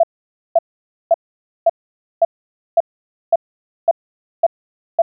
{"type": "tone bursts", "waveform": "sine", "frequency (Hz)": 670, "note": "E5", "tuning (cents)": 28, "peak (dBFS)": -7, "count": 10, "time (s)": [0, 5.02], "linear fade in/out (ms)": 5, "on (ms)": 34, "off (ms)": 520, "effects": []}